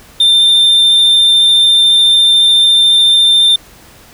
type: tone with vibrato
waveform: triangle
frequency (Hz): 3588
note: A7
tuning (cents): +33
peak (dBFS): -4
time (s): 0.2-3.56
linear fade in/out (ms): 5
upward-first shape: sine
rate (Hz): 14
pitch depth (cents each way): 10
effects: pink hiss -40 dBFS RMS until 4.13 s